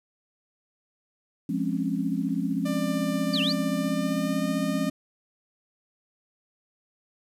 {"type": "chord", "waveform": "sine", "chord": "Db major seventh", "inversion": "first", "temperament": "equal", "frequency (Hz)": [174.61, 207.7, 261.6, 277.2], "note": ["F3", "Ab3", "C4", "Db4"], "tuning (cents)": [0, 0, 0, 0], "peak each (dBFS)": -30, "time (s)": [1.49, 4.9], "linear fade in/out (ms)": 5}
{"type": "tone with pitch glide", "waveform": "sawtooth", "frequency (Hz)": [595, 609.6], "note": ["D5", "D#5"], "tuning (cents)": [22, -36], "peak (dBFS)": -28, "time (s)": [2.65, 4.9], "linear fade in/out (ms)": 10, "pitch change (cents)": 42, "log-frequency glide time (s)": [3.73, 4.48]}
{"type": "exponential two-way sweep", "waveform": "sine", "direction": "down then up", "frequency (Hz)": [4978, 2625, 4978], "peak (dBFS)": -25, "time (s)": [3.33, 3.53], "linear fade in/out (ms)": 10, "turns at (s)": 3.41}
{"effects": ["resampled to 32000 Hz", "9-bit"]}